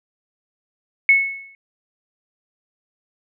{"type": "tone with exponential decay", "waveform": "sine", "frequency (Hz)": 2199, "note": "C#7", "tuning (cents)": -14, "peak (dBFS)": -7, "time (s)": [1.09, 1.55], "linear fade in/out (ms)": 1, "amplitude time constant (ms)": 100, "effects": []}